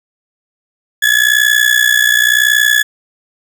35% pulse tone with amplitude modulation, 1705 Hz, G#6, 45 cents sharp, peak -3 dBFS, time 1.02-2.83 s, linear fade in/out 10 ms, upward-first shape sine, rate 60.9 Hz, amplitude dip 80%, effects none

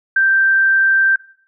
sine tone, 1568 Hz, G6, in tune, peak -10 dBFS, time 0.16-1.16 s, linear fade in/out 5 ms, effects noise-tail reverb RT60 0.5 s tail -18 dB re dry

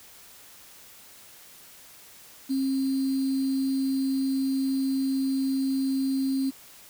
sine tone with sample-and-hold, 268.1 Hz, C4, 42 cents sharp, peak -23 dBFS, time 2.49-6.51 s, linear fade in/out 20 ms, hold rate 4410 Hz, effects white hiss -50 dBFS RMS until 6.89 s

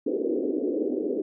pink band-pass noise, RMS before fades -27 dBFS, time 0.06-1.22 s, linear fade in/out 5 ms, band 270 to 480 Hz, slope 48 dB/octave, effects none

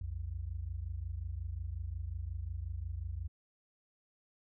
sine tone pair together, 61.44 / 87 Hz, B1 / F2, -8 / -6 cents, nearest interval tritone, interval 602 cents, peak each -40 / -39 dBFS, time 0.01-3.28 s, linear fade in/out 5 ms, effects none

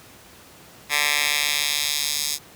10% pulse tone with high-pass filter sweep, 146.83 Hz, D3, in tune, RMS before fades -23 dBFS, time 0.89-2.39 s, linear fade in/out 50 ms, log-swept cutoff 1800 to 5300 Hz, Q 1.2, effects pink hiss -47 dBFS RMS until 2.55 s + high-pass 80 Hz 12 dB/octave

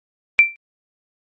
sine tone with exponential decay, 2349 Hz, D7, in tune, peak -3 dBFS, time 0.39-0.56 s, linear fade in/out 0 ms, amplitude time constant 36 ms, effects MP3 32 kbps

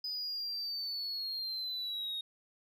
sine linear sweep, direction down, 5000 to 3729 Hz, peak -33 dBFS, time 0.04-2.21 s, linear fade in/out 5 ms, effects tanh soft clip ceiling -34 dBFS

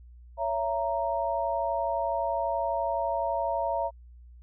sine chord, A# diminished, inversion first, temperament just, 559.4 / 671.3 / 932.3 Hz, C#5 / E5 / A#5, +16 / +31 / 0 cents, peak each -32 / -29 / -30 dBFS, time 0.37-3.91 s, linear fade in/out 50 ms, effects added 60 Hz sine -47 dBFS peak until 4.42 s

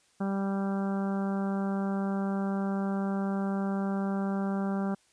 harmonic tone, 196 Hz, G3, in tune, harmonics 1 / 2 / 3 / 4 / 5 / 6 / 7 / 8, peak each -28 / -38 / -40 / -40 / -46 / -46 / -45 / -49 dBFS, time 0.2-4.95 s, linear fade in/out 10 ms, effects white hiss -66 dBFS RMS until 5.12 s + resampled to 22050 Hz

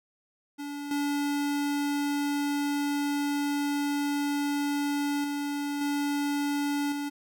square tone with level steps, 287.6 Hz, D4, 36 cents flat, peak -35 / -27 / -30 / -27 / -31 dBFS, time 0.58-7.1 s, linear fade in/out 20 ms, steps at 0.91 / 5.24 / 5.81 / 6.92 s, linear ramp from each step 2 ms, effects none

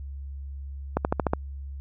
accelerating click train, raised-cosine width 1 ms, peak -8 dBFS, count 6, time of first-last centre 0.97-1.335 s, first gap 79 ms, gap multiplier 0.96, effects added 69 Hz sine -34 dBFS peak until 1.8 s

